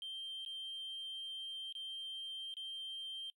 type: tone with dropouts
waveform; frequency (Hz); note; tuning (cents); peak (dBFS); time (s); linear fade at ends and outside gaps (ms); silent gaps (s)
triangle; 3152; G7; +9; -39; 0.02-3.3; 1; 0.45-0.461 / 1.725-1.751 / 2.54-2.568
effects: noise-tail reverb RT60 0.1 s tail -24 dB re dry + tanh soft clip ceiling -38 dBFS